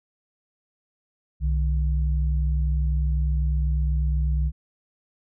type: tone pair together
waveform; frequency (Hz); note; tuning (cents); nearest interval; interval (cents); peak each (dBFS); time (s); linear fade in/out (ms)
sine; 64 / 152.22; C2 / D#3; -38 / -38; octave + minor third; 1500; -20 / -29; 1.4-4.52; 50
effects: none